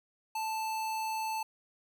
square tone, 880 Hz, A5, in tune, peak -33 dBFS, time 0.35-1.43 s, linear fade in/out 5 ms, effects none

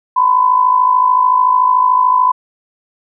sine tone with amplitude modulation, 1007 Hz, B5, 33 cents sharp, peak -5 dBFS, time 0.16-2.32 s, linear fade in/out 10 ms, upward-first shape sine, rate 53.6 Hz, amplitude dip 65%, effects none

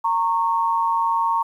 sine tone pair together, 920.7 / 1100 Hz, A#5 / C#6, -22 / -14 cents, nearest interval minor third, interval 308 cents, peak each -19 / -22 dBFS, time 0.04-1.43 s, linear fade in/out 10 ms, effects 9-bit

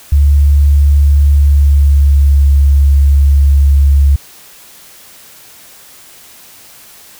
sine tone with pitch glide, 71.6 to 70.13 Hz, D2 to C#2, -43 to +21 cents, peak -4 dBFS, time 0.12-4.16 s, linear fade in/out 5 ms, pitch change -36 cents, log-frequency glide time 1.31-2.42 s, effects white hiss -38 dBFS RMS until 7.19 s

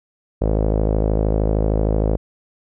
sawtooth tone with low-pass filter, 53.1 Hz, G#1, 39 cents sharp, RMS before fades -18 dBFS, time 0.41-2.17 s, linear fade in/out 10 ms, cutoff 540 Hz, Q 2.6, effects none

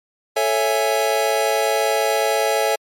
square chord, A major seventh, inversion none, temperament equal with one note detuned, 440 / 554.4 / 663.5 / 830.6 Hz, A4 / C#5 / E5 / G#5, 0 / 0 / +11 / 0 cents, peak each -23 dBFS, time 0.36-2.76 s, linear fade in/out 10 ms, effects MP3 64 kbps

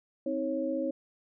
sine tone cluster, 261.4 / 316.3 / 548 Hz, C4 / D#4 / C#5, -1 / +29 / -20 cents, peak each -34 / -33 / -32 dBFS, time 0.26-0.91 s, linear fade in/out 5 ms, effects none

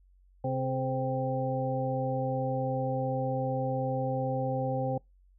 harmonic tone with a mistuned harmonic, 130.81 Hz, C3, in tune, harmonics 1 / 2 / 3 / 4 / 6, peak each -32 / -36 / -43 / -32 / -35 dBFS, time 0.44-4.98 s, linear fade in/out 5 ms, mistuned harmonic 3, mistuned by +120 cents, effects noise-tail reverb RT60 0.2 s tail -26 dB re dry + added 46 Hz sine -58 dBFS peak until 5.38 s

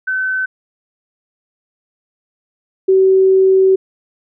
sine tone pair in turn, 1523 / 380.8 Hz, F#6 / F#4, +50 / +50 cents, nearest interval 2 octaves, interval 2400 cents, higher first, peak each -15 / -7 dBFS, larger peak second, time 0.07-0.46 / 2.88-3.76 s, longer second, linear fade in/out 10 ms, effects none

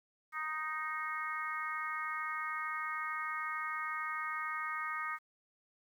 harmonic tone, 311.1 Hz, D#4, in tune, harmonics 3 / 4 / 5 / 6 / 7, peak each -48 / -38 / -46 / -42 / -43 dBFS, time 0.32-5.19 s, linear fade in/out 50 ms, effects 11-bit

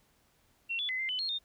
sine tone with pitch steps, 2726 / 3441 / 2033 / 2087 / 3012 / 4257 / 3657 Hz, F7 / A7 / B6 / C7 / F#7 / C8 / A#7, -43 / -39 / +50 / -5 / +30 / +29 / -34 cents, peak -31 dBFS, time 0.69-1.39 s, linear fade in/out 20 ms, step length 100 ms, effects pink hiss -69 dBFS RMS until 1.44 s

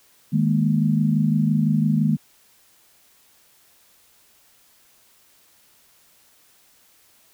sine chord, D# suspended fourth, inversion none, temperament just, 155.56 / 207.4 / 233.3 Hz, D#3 / G#3 / A#3, 0 / -2 / +2 cents, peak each -20 / -21 / -22 dBFS, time 0.32-2.17 s, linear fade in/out 20 ms, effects white hiss -57 dBFS RMS until 7.33 s

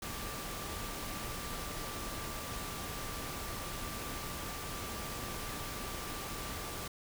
sine tone in noise, 1174.7 Hz, D6, in tune, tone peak -48 dBFS, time 0.02-6.88 s, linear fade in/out 5 ms, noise pink, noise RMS -41 dBFS, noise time 0.02-6.88 s, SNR -10 dB, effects none

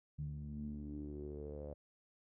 sawtooth tone with low-pass filter sweep, 73.42 Hz, D2, in tune, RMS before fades -45 dBFS, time 0.18-1.74 s, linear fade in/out 10 ms, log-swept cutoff 150 to 570 Hz, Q 6.7, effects none

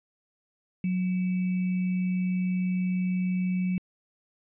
sine tone with sample-and-hold, 183.4 Hz, F#3, 15 cents flat, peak -24 dBFS, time 0.84-3.78 s, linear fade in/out 2 ms, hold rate 2450 Hz, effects resampled to 8000 Hz

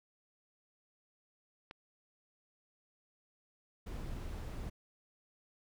click, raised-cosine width 0.3 ms, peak -31 dBFS, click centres 1.711 s
brown noise, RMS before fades -42 dBFS, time 3.86-4.7 s, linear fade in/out 10 ms
effects none

